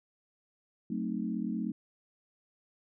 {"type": "chord", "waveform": "sine", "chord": "F# diminished seventh", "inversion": "none", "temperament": "equal with one note detuned", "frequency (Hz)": [185, 221.4, 261.6, 311.1], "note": ["F#3", "A3", "C4", "Eb4"], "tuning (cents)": [0, 11, 0, 0], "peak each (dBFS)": [-37, -34, -38, -39], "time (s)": [0.9, 1.72], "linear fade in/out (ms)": 5, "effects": []}